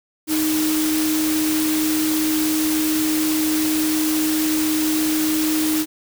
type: tone in noise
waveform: sine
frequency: 311.1 Hz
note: D#4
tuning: in tune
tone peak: -18 dBFS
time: 0.27-5.86 s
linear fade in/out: 50 ms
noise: white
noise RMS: -25 dBFS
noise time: 0.27-5.86 s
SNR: +4 dB
effects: none